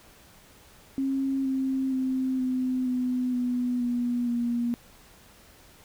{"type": "tone with pitch steps", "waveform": "sine", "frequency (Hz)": [270, 265.2, 260.5, 255.9, 251.3, 246.9, 242.5, 238.2], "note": ["C#4", "C4", "C4", "C4", "B3", "B3", "B3", "A#3"], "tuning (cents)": [-45, 23, -7, -38, 30, 0, -31, 38], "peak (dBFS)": -24, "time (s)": [0.98, 4.74], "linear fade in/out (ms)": 0, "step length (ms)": 470, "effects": ["pink hiss -54 dBFS RMS until 5.84 s"]}